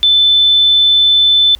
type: tone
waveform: sine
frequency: 3520 Hz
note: A7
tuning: in tune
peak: -6 dBFS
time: 0.03-1.55 s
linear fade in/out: 0 ms
effects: added 60 Hz sine -37 dBFS peak until 1.59 s + pink hiss -47 dBFS RMS until 1.59 s